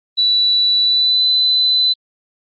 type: tone with pitch glide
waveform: sine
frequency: 3951 to 4013 Hz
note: B7 to B7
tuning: 0 to +27 cents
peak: -11 dBFS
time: 0.17-1.94 s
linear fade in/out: 20 ms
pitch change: +27 cents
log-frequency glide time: 0.82-1.25 s
effects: Opus 32 kbps